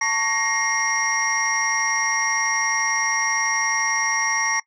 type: tone cluster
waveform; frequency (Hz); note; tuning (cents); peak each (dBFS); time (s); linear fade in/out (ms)
sine; 894 / 1117 / 1870 / 2131 / 5660; A5 / C#6 / A#6 / C7 / F8; +27 / +13 / +5 / +31 / +22; -26 / -27 / -24 / -24 / -25; 0.01-4.6; 5
effects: noise-tail reverb RT60 0.1 s tail -22 dB re dry + tanh soft clip ceiling -11 dBFS